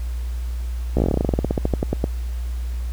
slowing click train, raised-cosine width 2 ms, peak -6 dBFS, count 23, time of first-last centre 0.97-2.041 s, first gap 15 ms, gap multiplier 1.1, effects added 60 Hz sine -23 dBFS peak until 2.92 s + pink hiss -46 dBFS RMS until 2.92 s

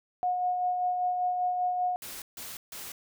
sine tone with tremolo, 724 Hz, F#5, 38 cents flat, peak -24 dBFS, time 0.23-1.96 s, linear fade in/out 0 ms, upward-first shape sine, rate 5.1 Hz, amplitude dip 35%
white noise bursts, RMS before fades -41 dBFS, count 3, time 2.02-2.92 s, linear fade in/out 2 ms, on 200 ms, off 150 ms
effects none

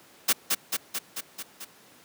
white noise with echo, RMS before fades -21 dBFS, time 0.28-0.33 s, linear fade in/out 10 ms, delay 220 ms, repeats 6, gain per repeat -3 dB, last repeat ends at 1.65 s, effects pink hiss -54 dBFS RMS until 2.04 s + high-pass 200 Hz 12 dB/octave

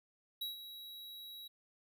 square tone with ADSR envelope, 3873 Hz, B7, 35 cents flat, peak -37 dBFS, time 0.41-1.48 s, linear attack 8 ms, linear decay 140 ms, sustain -11 dB, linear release 10 ms, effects none

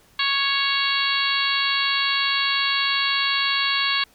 harmonic tone, 554.4 Hz, C#5, in tune, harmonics 2 / 3 / 4 / 5 / 6 / 7 / 8, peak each -27 / -27 / -27 / -27 / -27 / -27 / -27 dBFS, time 0.19-4.04 s, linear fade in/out 5 ms, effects pink hiss -56 dBFS RMS until 4.14 s

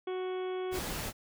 harmonic tone, 370 Hz, F#4, in tune, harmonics 1 / 2 / 3 / 4 / 5 / 6 / 7 / 8 / 9, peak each -33 / -44 / -47 / -52 / -58 / -52 / -59 / -60 / -53 dBFS, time 0.07-0.79 s, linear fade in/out 5 ms
pink noise, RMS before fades -37 dBFS, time 0.71-1.13 s, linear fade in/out 50 ms
effects none

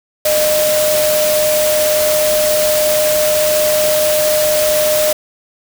sine tone in noise, 610 Hz, D#5, 34 cents flat, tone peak -12 dBFS, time 0.25-5.13 s, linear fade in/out 5 ms, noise white, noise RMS -18 dBFS, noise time 0.25-5.13 s, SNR +3 dB, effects none

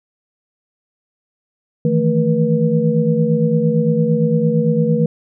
sine tone cluster, 156.8 / 165.6 / 222.1 / 482.7 Hz, D#3 / E3 / A3 / B4, +14 / +8 / +16 / -40 cents, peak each -18 dBFS, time 1.85-5.06 s, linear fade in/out 2 ms, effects none

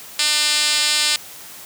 5% pulse tone with band-pass filter, 299.5 Hz, D4, 34 cents sharp, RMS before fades -18 dBFS, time 0.19-1.16 s, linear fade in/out 2 ms, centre 5700 Hz, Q 3.3, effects white hiss -38 dBFS RMS until 1.65 s + high-pass 80 Hz 12 dB/octave

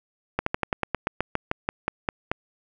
slowing click train, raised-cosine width 0.5 ms, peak -8 dBFS, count 15, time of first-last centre 0.39-2.315 s, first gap 74 ms, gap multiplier 1.09, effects none

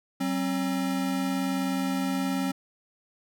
square tone pair together, 188.87 / 267.8 Hz, F#3 / C4, +36 / +40 cents, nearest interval tritone, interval 604 cents, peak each -31 / -28 dBFS, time 0.2-2.52 s, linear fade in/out 10 ms, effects none

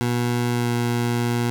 20% pulse tone with pitch glide, 120.7 to 119.52 Hz, B2 to A#2, -39 to +44 cents, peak -15 dBFS, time 0.01-1.5 s, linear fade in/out 0 ms, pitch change -17 cents, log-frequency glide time 0.52-0.68 s, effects none

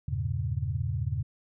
sine chord, E diminished seventh, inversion none, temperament equal with one note detuned, 82.41 / 100.41 / 116.54 / 138.59 Hz, E2 / G2 / Bb2 / Db3, 0 / +42 / 0 / 0 cents, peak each -33 dBFS, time 0.08-1.23 s, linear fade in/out 5 ms, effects none

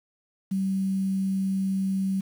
sine tone with quantisation, 192.1 Hz, G3, 35 cents flat, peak -23 dBFS, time 0.51-2.21 s, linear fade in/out 10 ms, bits 8, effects none

